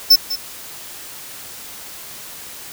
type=tone with echo; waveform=square; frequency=5300 Hz; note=E8; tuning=9 cents sharp; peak=-6 dBFS; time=0.1-0.16 s; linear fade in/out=10 ms; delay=200 ms; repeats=1; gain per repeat=-14 dB; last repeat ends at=0.36 s; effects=white hiss -35 dBFS RMS until 2.72 s